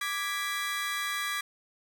30% pulse chord, G# diminished, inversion second, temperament equal, 1174.7 / 1661.2 / 1975.5 Hz, D6 / G#6 / B6, 0 / 0 / 0 cents, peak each -32 dBFS, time 0.01-1.41 s, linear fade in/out 5 ms, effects none

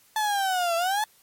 35% pulse linear two-way sweep, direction down then up, 873 to 663 to 873 Hz, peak -21 dBFS, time 0.16-1.04 s, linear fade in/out 2 ms, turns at 0.76 s, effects white hiss -59 dBFS RMS until 1.22 s + MP3 64 kbps

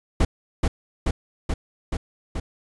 brown noise with echo, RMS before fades -17 dBFS, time 0.2-0.25 s, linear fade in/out 5 ms, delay 430 ms, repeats 5, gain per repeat -2 dB, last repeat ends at 2.4 s, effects resampled to 24000 Hz

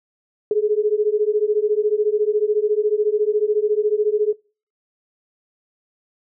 sine beating tone pair, 415.3 / 429.3 Hz, G#4 / A4, 0 / -43 cents, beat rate 14 Hz, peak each -19 dBFS, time 0.51-4.33 s, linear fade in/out 2 ms, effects noise-tail reverb RT60 0.4 s tail -24 dB re dry

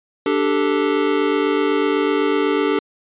square chord, D suspended fourth, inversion none, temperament equal, 293.7 / 392 / 440 Hz, D4 / G4 / A4, 0 / 0 / 0 cents, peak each -21 dBFS, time 0.26-2.79 s, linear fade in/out 2 ms, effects resampled to 8000 Hz

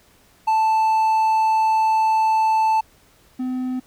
triangle tone pair in turn, 880 / 254.8 Hz, A5 / C4, 0 / -46 cents, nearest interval octave + major sixth, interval 2146 cents, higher first, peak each -13 / -20 dBFS, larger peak first, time 0.47-2.81 / 3.39-3.8 s, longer first, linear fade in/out 10 ms, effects pink hiss -55 dBFS RMS until 3.86 s

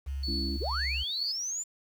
sine tone with pitch glide, 68.6 to 67.07 Hz, C#2 to C2, -17 to +43 cents, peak -31 dBFS, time 0.06-1.04 s, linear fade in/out 20 ms, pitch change -40 cents, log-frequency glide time 0.63-0.79 s
sine tone with tremolo, 4435 Hz, C#8, in tune, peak -30 dBFS, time 0.23-1.32 s, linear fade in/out 5 ms, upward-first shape triangle, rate 2.1 Hz, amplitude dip 70%
sine chord, C# minor, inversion second, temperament just, 207.9 / 277.2 / 332.6 Hz, G#3 / C#4 / E4, +2 / 0 / +16 cents, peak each -37 dBFS, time 0.27-0.58 s, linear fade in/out 20 ms
sine linear sweep, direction up, 261.1 to 7240 Hz, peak -31 dBFS, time 0.6-1.64 s, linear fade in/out 20 ms
effects tanh soft clip ceiling -20 dBFS + 9-bit

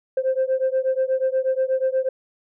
sine beating tone pair, 520 / 528.3 Hz, C5 / C5, -11 / +17 cents, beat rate 8.3 Hz, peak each -20 / -21 dBFS, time 0.17-2.09 s, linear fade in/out 5 ms, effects tanh soft clip ceiling -14 dBFS

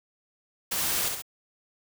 white noise with echo, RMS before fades -29 dBFS, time 0.71-1.09 s, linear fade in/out 10 ms, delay 66 ms, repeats 2, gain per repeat -4 dB, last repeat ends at 1.222 s, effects none

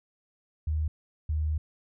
sine tone pair in turn, 77.3 / 76.99 Hz, D#2 / D#2, -11 / -18 cents, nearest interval unison, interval 7 cents, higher first, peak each -25 dBFS, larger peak neither, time 0.67-0.88 / 1.29-1.58 s, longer second, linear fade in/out 5 ms, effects none

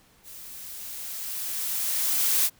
blue noise with level ramp, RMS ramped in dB -44 to -21 dBFS, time 0.23-2.5 s, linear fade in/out 50 ms, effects pink hiss -59 dBFS RMS until 2.59 s

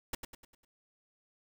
pink noise with echo, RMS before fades -34 dBFS, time 0.13-0.15 s, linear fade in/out 5 ms, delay 100 ms, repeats 5, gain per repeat -7 dB, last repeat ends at 0.65 s, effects none

